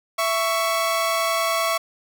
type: tone pair together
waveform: sawtooth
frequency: 663 / 1115 Hz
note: E5 / C#6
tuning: +10 / +10 cents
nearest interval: major sixth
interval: 900 cents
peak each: -19 dBFS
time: 0.18-1.78 s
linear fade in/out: 10 ms
effects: none